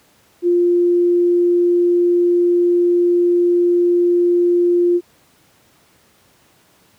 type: tone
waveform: sine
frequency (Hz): 350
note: F4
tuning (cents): +4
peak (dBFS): -11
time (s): 0.42-5.01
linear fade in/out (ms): 50
effects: pink hiss -54 dBFS RMS until 6.98 s + high-pass 100 Hz 12 dB/octave